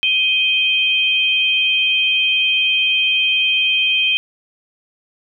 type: tone pair together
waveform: sine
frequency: 2505 / 3156 Hz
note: D#7 / G7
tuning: +11 / +11 cents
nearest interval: major third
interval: 400 cents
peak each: -16 dBFS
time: 0.03-4.17 s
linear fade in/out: 0 ms
effects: none